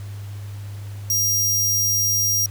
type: tone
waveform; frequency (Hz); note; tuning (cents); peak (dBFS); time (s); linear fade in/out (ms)
sawtooth; 5700; F8; +34; -15; 1.1-2.46; 2
effects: added 101 Hz sine -30 dBFS peak until 2.5 s + pink hiss -47 dBFS RMS until 2.5 s